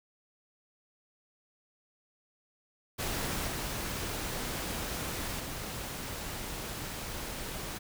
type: noise with level steps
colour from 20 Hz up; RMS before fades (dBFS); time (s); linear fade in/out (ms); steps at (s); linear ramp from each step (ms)
pink; -34 / -36 / -39; 2.98-7.79; 20; 3.47 / 5.39; 10
effects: none